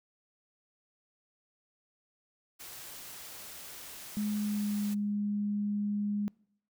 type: noise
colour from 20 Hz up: white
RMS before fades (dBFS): -46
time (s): 2.59-4.95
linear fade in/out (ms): 20
type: tone with pitch glide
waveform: sine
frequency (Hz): 209.1 to 205.9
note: G#3 to G#3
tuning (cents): +12 to -15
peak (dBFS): -29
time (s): 4.17-6.28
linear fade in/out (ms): 0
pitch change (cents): -27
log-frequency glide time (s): 4.37-4.82
effects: noise-tail reverb RT60 0.7 s tail -26 dB re dry